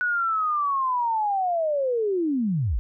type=linear sweep; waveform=sine; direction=down; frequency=1480 to 41.2 Hz; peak=-21 dBFS; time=0.01-2.79 s; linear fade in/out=0 ms; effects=none